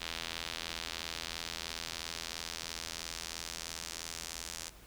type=tone with band-pass filter sweep; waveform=sawtooth; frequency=83 Hz; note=E2; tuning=12 cents sharp; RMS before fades=-42 dBFS; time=0-4.7 s; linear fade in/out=20 ms; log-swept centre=3700 to 6700 Hz; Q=1.4; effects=added 50 Hz sine -57 dBFS peak until 4.86 s + pink hiss -57 dBFS RMS until 4.86 s